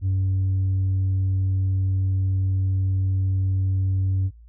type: tone with tanh clipping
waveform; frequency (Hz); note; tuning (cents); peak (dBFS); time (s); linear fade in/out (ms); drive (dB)
sine; 95.1; F#2; +48; -20; 0.01-4.31; 50; 2
effects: noise-tail reverb RT60 0.1 s tail -22 dB re dry + added 57 Hz sine -44 dBFS peak until 4.48 s